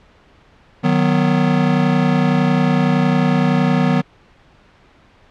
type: chord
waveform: square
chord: B major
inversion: first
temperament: just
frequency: 154.34 / 185.21 / 246.9 Hz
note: D#3 / F#3 / B3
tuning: -14 / +2 / 0 cents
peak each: -18 dBFS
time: 0.83-4.02 s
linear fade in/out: 20 ms
effects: pink hiss -50 dBFS RMS until 5.3 s + low-pass 3000 Hz 12 dB/octave